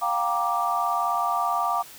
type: chord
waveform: sine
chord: G minor seventh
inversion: third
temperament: just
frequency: 705.6 / 784 / 940.8 / 1176 Hz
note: F5 / G5 / Bb5 / D6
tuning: +18 / 0 / +16 / +2 cents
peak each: -27 / -30 / -29 / -25 dBFS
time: 0.01-1.83 s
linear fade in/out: 20 ms
effects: white hiss -45 dBFS RMS until 1.98 s